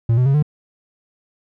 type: tone with pitch steps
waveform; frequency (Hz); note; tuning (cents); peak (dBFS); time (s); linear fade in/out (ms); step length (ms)
triangle; 115.4 / 125.84 / 137.23 / 149.66; A#2 / B2 / C#3 / D3; -17 / +33 / -17 / +33; -10; 0.09-0.426; 5; 84
effects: none